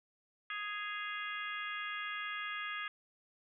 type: harmonic tone with a mistuned harmonic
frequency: 415.3 Hz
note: G#4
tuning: in tune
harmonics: 3 / 4 / 5 / 6 / 7 / 8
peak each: -43 / -42 / -44 / -49 / -48 / -49 dBFS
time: 0.5-2.88 s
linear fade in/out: 2 ms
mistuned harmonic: 7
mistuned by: -70 cents
effects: none